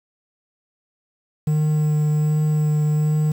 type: tone with vibrato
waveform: triangle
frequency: 152 Hz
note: D#3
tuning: 40 cents flat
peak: -14 dBFS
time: 1.47-3.32 s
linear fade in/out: 5 ms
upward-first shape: sine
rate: 1.3 Hz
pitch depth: 10 cents each way
effects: 7-bit